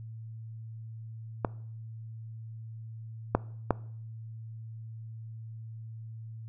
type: clicks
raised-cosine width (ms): 1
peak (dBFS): -12 / -8 / -9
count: 3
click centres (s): 1.448 / 3.35 / 3.707
effects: noise-tail reverb RT60 0.6 s tail -21 dB re dry + added 112 Hz sine -40 dBFS peak until 6.48 s